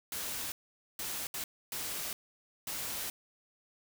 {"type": "noise bursts at uneven times", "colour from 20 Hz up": "white", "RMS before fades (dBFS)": -38, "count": 5, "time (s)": [[0.12, 0.52], [0.99, 1.27], [1.34, 1.44], [1.72, 2.13], [2.67, 3.1]], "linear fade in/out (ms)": 2, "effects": []}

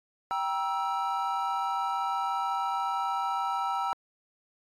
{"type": "chord", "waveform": "triangle", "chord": "E diminished", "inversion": "first", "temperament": "equal with one note detuned", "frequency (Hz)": [784, 950.3, 1318.5], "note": ["G5", "Bb5", "E6"], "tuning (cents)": [0, 33, 0], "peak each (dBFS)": -30, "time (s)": [0.31, 3.93], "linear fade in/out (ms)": 0, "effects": ["AAC 48 kbps"]}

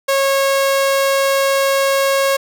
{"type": "tone", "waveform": "sawtooth", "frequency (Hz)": 547, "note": "C#5", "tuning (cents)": -23, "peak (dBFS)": -9, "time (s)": [0.08, 2.37], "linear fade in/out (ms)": 10, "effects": []}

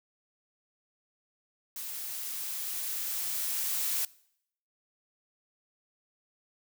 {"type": "noise with level ramp", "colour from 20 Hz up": "blue", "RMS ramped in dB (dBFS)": [-39, -30], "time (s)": [1.76, 4.05], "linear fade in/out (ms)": 2, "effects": ["noise-tail reverb RT60 0.7 s tail -22 dB re dry"]}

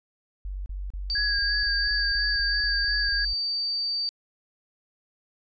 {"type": "tone bursts", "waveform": "sine", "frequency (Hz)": 47.48, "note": "F#1", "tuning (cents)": 45, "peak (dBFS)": -30, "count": 12, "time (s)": [0.45, 3.333], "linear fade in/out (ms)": 0, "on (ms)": 210, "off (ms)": 33}
{"type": "tone", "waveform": "sine", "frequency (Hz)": 4621, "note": "D8", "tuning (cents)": -29, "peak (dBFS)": -25, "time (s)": [1.1, 4.09], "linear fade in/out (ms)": 0}
{"type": "tone with vibrato", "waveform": "triangle", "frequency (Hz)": 1650, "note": "G#6", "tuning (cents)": -12, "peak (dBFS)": -24, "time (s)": [1.15, 3.25], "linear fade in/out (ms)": 5, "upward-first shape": "sine", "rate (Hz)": 2.9, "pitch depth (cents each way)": 25}
{"effects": ["resampled to 16000 Hz"]}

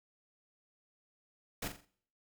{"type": "noise with echo", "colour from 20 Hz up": "pink", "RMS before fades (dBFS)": -38, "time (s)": [1.62, 1.68], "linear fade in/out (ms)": 5, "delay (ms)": 43, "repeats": 4, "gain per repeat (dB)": -8, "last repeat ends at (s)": 1.852, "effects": ["noise-tail reverb RT60 0.6 s tail -22 dB re dry"]}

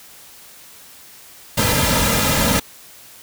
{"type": "noise with comb filter", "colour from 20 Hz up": "pink", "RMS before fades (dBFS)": -17, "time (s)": [1.57, 2.6], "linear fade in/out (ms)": 10, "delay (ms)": 2.7, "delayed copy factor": -1, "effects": ["white hiss -43 dBFS RMS until 3.22 s"]}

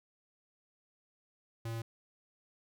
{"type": "tone", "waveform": "square", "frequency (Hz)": 114.3, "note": "A#2", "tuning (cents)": -34, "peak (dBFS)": -37, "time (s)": [1.65, 1.82], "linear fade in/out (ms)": 5, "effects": []}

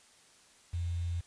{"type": "tone with quantisation", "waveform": "sine", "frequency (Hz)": 86.1, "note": "F2", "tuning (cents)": -24, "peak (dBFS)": -31, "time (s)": [0.73, 1.21], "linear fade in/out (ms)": 10, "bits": 9, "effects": ["white hiss -61 dBFS RMS until 1.26 s", "resampled to 22050 Hz"]}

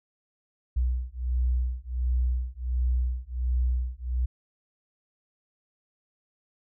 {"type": "beating tone pair", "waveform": "sine", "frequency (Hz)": [61.3, 62.7], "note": ["B1", "B1"], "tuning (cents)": [-12, 27], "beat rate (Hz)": 1.4, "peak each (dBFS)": -27, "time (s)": [0.76, 4.26], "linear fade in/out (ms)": 10, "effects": []}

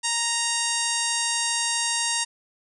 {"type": "harmonic tone", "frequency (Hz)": 932.3, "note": "A#5", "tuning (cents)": 0, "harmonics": [1, 2, 3, 4, 5, 6, 7, 8, 9, 10], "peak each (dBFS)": [-32, -32, -32, -32, -32, -32, -32, -32, -32, -32], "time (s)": [0.03, 2.25], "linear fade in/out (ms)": 20, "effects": []}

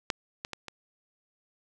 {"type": "clicks", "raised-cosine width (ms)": 0.2, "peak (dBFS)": [-9, -17, -18, -22], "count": 4, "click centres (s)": [0.102, 0.449, 0.533, 0.683], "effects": []}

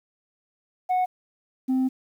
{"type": "tone pair in turn", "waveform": "sine", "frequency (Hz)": [735, 259.9], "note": ["F#5", "C4"], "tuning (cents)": [-12, -11], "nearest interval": "octave + tritone", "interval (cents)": 1799, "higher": "first", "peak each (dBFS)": -17, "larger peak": "neither", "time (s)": [[0.89, 1.06], [1.68, 1.89]], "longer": "second", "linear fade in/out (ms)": 20, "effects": ["tanh soft clip ceiling -19 dBFS", "9-bit"]}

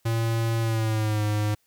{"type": "tone with pitch glide", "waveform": "square", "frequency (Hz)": [114.2, 105.33], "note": ["A#2", "G#2"], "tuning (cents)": [-35, 25], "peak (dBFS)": -23, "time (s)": [0.05, 1.55], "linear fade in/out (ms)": 10, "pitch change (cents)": -140, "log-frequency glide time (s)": [0.61, 1.23], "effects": ["white hiss -68 dBFS RMS until 1.66 s"]}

